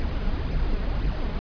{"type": "noise with flanger", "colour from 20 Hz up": "brown", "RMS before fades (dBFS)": -25, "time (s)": [0, 1.39], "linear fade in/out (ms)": 0, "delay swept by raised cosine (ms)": [0.4, 4.9], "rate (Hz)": 1.9, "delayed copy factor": 0.5, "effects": ["resampled to 11025 Hz"]}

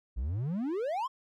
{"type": "exponential sweep", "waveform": "triangle", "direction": "up", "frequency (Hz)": [53.3, 1108.7], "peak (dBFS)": -28, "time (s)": [0.16, 1.08], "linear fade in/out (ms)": 20, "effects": []}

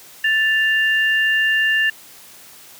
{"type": "tone pair together", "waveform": "sine", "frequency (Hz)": [1760.1, 2794], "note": ["A6", "F7"], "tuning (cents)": [0, 0], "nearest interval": "minor sixth", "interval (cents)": 800, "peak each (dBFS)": [-15, -21], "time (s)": [0.24, 1.9], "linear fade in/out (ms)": 5, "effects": ["white hiss -43 dBFS RMS until 2.79 s", "high-pass 80 Hz 12 dB/octave"]}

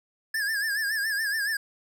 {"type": "tone with vibrato", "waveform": "square", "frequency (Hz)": 1700, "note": "G#6", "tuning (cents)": 40, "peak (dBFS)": -26, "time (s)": [0.34, 1.57], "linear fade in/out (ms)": 5, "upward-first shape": "sine", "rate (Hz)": 7.1, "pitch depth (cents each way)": 100, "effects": []}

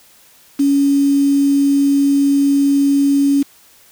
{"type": "tone with quantisation", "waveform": "sine", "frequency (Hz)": 280.2, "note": "C#4", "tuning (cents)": 19, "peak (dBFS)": -10, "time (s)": [0.59, 3.43], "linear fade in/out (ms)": 10, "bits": 5, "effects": ["white hiss -48 dBFS RMS until 3.91 s"]}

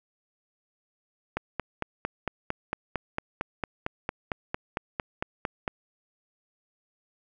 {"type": "click train", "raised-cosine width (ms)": 0.5, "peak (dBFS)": -13, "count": 20, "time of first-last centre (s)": [1.37, 5.678], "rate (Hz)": 4.41, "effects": []}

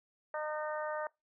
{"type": "harmonic tone", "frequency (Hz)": 305.2, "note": "D#4", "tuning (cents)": -33, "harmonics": [2, 3, 4, 5, 6], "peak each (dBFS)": [-37, -41, -43, -45, -47], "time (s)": [0.34, 1.07], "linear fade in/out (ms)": 2, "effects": ["noise-tail reverb RT60 0.2 s tail -23 dB re dry"]}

